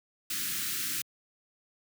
white band-stop noise, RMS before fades -33 dBFS, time 0.3-1.02 s, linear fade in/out 5 ms, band 350 to 1300 Hz, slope 48 dB/octave, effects high-pass 100 Hz 12 dB/octave

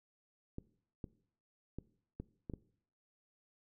clicks, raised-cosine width 3 ms, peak -29 dBFS, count 6, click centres 0.584 / 1.042 / 1.786 / 2.2 / 2.498 / 2.537 s, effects noise-tail reverb RT60 0.6 s tail -20 dB re dry

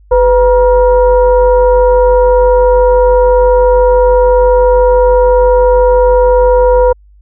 sine tone with frequency modulation, 500 Hz, B4, 21 cents sharp, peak -4 dBFS, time 0.11-6.93 s, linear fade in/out 10 ms, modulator 453 Hz, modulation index 0.75, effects added 50 Hz sine -39 dBFS peak until 7.21 s

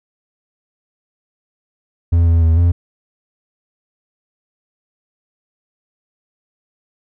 triangle tone with pitch steps, 84.6 / 83.4 / 81.4 / 86.2 Hz, E2 / E2 / E2 / F2, +45 / +21 / -21 / -22 cents, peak -7 dBFS, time 2.12-2.72 s, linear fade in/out 10 ms, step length 150 ms, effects none

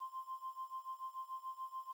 sine tone with tremolo, 1046.5 Hz, C6, in tune, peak -39 dBFS, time 0-1.93 s, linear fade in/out 20 ms, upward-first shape sine, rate 6.9 Hz, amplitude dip 90%, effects tanh soft clip ceiling -36 dBFS + 11-bit

